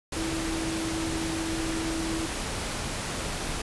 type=tone in noise; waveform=sine; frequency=325.4 Hz; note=E4; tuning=22 cents flat; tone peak=-30 dBFS; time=0.16-2.26 s; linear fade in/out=5 ms; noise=pink; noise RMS=-32 dBFS; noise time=0.12-3.62 s; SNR=-1 dB; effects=resampled to 24000 Hz